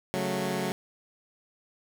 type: chord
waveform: 15% pulse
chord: F# minor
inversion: second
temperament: equal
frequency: 138.59 / 185 / 220 Hz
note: C#3 / F#3 / A3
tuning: 0 / 0 / 0 cents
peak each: -29 / -24 / -27 dBFS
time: 0.14-0.72 s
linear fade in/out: 0 ms
effects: none